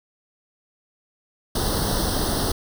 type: noise with comb filter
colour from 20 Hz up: pink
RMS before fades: -23 dBFS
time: 1.55-2.52 s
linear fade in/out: 5 ms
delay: 0.21 ms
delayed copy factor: +1
effects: none